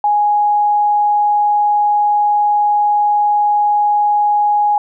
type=tone; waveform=sine; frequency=830.6 Hz; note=G#5; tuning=in tune; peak=-10 dBFS; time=0.04-4.78 s; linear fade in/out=2 ms; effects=none